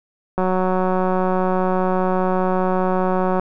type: click train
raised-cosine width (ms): 1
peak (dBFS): -7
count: 559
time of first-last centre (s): 0.38-3.396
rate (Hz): 185
effects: none